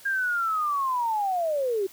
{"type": "linear sweep", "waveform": "sine", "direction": "down", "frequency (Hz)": [1621, 369], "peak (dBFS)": -23, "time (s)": [0.05, 1.87], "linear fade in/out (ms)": 10, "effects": ["white hiss -50 dBFS RMS until 1.92 s"]}